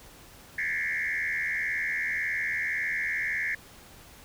sine tone with frequency modulation, 1942 Hz, B6, 30 cents flat, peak -26 dBFS, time 0.58-3.55 s, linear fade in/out 5 ms, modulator 81.8 Hz, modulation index 3.3, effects tanh soft clip ceiling -22 dBFS + pink hiss -51 dBFS RMS until 4.24 s

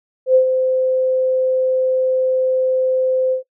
sine tone with ADSR envelope, 517 Hz, C5, 21 cents flat, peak -7 dBFS, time 0.26-3.43 s, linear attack 90 ms, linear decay 94 ms, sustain -7 dB, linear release 110 ms, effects noise-tail reverb RT60 0.1 s tail -18 dB re dry

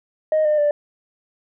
sine tone with pitch steps, 622.3 / 604.9 / 588.1 Hz, D#5 / D#5 / D5, 0 / -49 / +2 cents, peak -13 dBFS, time 0.32-0.71 s, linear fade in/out 2 ms, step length 130 ms, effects tanh soft clip ceiling -12 dBFS

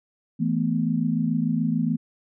sine chord, E suspended fourth, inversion none, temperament equal with one note detuned, 163.77 / 220 / 246.9 Hz, E3 / A3 / B3, -11 / 0 / 0 cents, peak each -25 dBFS, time 0.39-1.97 s, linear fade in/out 20 ms, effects none

